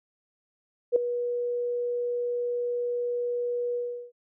sine tone with ADSR envelope, 484.1 Hz, B4, 35 cents flat, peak -14 dBFS, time 0.92-4.12 s, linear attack 40 ms, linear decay 3 ms, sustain -12 dB, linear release 370 ms, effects none

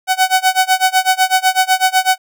sawtooth tone with tremolo, 750 Hz, F#5, 23 cents sharp, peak -4 dBFS, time 0.07-2.18 s, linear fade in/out 50 ms, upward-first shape sine, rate 8 Hz, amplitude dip 95%, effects none

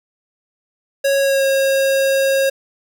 square tone with pitch glide, 552 to 541.9 Hz, C#5 to C#5, -7 to -39 cents, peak -14 dBFS, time 1.04-2.5 s, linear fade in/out 10 ms, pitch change -32 cents, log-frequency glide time 1.19-1.45 s, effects none

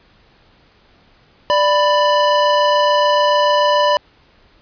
square tone pair together, 590 / 992.3 Hz, D5 / B5, +8 / +8 cents, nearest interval major sixth, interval 900 cents, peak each -15 dBFS, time 1.5-3.97 s, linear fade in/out 0 ms, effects pink hiss -52 dBFS RMS until 4.61 s + resampled to 11025 Hz

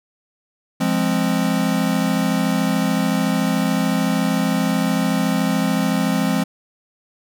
square chord, F minor, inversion none, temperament equal with one note detuned, 174.11 / 207.7 / 261.6 Hz, F3 / Ab3 / C4, -5 / 0 / 0 cents, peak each -22 dBFS, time 0.8-6.44 s, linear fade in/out 10 ms, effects none

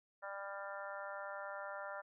harmonic tone, 198.3 Hz, G3, 20 cents sharp, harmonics 3 / 4 / 5 / 6 / 7 / 8 / 9, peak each -47 / -51 / -51 / -55 / -48 / -58 / -53 dBFS, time 0.22-2.02 s, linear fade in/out 20 ms, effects none

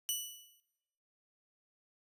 10% pulse tone with exponential decay, 2960 Hz, F#7, in tune, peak -22 dBFS, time 0.09-0.6 s, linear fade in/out 0 ms, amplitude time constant 110 ms, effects noise-tail reverb RT60 1.0 s tail -19 dB re dry + resampled to 32000 Hz

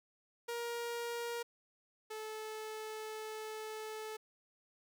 sawtooth tone pair in turn, 471.7 / 434.4 Hz, A#4 / A4, +20 / -22 cents, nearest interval minor second, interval 142 cents, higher first, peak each -34 / -38 dBFS, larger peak first, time 0.48-1.43 / 2.1-4.17 s, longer second, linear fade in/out 10 ms, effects none

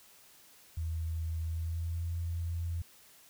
sine tone with pitch glide, 81.2 to 84.65 Hz, E2 to E2, -26 to +46 cents, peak -32 dBFS, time 0.77-2.82 s, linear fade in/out 5 ms, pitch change +72 cents, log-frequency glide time 1.44-2.05 s, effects white hiss -59 dBFS RMS until 3.29 s

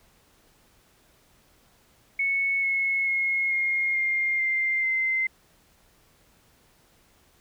sine tone with pitch steps, 2207 / 2184 / 2162 / 2139 / 2117 / 2095 / 2074 Hz, C#7 / C#7 / C#7 / C7 / C7 / C7 / C7, -8 / -26 / -44 / +38 / +20 / +2 / -16 cents, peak -22 dBFS, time 2.19-5.27 s, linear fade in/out 5 ms, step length 440 ms, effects pink hiss -61 dBFS RMS until 7.4 s

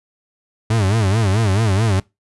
40% pulse tone with vibrato, 103.83 Hz, G#2, in tune, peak -13 dBFS, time 0.7-2 s, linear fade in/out 5 ms, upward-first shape sine, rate 4.6 Hz, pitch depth 180 cents each way, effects noise-tail reverb RT60 0.2 s tail -22 dB re dry + resampled to 24000 Hz

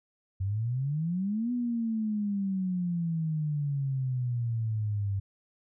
sine exponential two-way sweep, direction up then down, 92.9 to 247.3 to 97.3 Hz, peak -27 dBFS, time 0.4-5.2 s, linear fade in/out 10 ms, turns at 1.52 s, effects none

